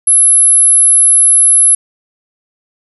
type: tone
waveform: sine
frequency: 11000 Hz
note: F9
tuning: 27 cents flat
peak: -4 dBFS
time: 0.07-1.75 s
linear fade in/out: 5 ms
effects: none